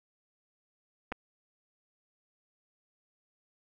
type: clicks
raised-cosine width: 0.5 ms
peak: -22 dBFS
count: 2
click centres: 1.119 / 1.123 s
effects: none